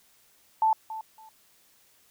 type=tone with echo; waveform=sine; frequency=880 Hz; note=A5; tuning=in tune; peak=-19 dBFS; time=0.62-0.73 s; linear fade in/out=2 ms; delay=280 ms; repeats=2; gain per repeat=-14 dB; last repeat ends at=1.29 s; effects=white hiss -62 dBFS RMS until 2.1 s